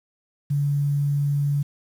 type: tone with quantisation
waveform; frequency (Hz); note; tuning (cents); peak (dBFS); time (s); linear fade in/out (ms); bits
sine; 143.2; D3; -43; -19; 0.5-1.63; 10; 8
effects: none